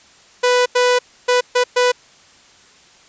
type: tone bursts at uneven times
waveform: sawtooth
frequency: 494.8 Hz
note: B4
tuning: 3 cents sharp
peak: -8 dBFS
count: 5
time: 0.43-0.66 / 0.75-0.99 / 1.28-1.41 / 1.55-1.64 / 1.76-1.92 s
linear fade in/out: 10 ms
effects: white hiss -48 dBFS RMS until 3.08 s + resampled to 16000 Hz